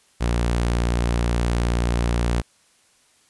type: tone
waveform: sawtooth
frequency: 58.9 Hz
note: A#1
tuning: 19 cents sharp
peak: -15 dBFS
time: 0.2-2.42 s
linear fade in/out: 20 ms
effects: white hiss -59 dBFS RMS until 3.29 s + resampled to 24000 Hz